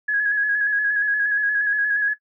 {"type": "tone with vibrato", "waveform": "sine", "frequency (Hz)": 1676, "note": "G#6", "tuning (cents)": 15, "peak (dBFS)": -17, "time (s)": [0.08, 2.14], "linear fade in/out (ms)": 10, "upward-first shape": "square", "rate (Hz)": 8.5, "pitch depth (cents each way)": 28, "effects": ["noise-tail reverb RT60 0.1 s tail -17 dB re dry"]}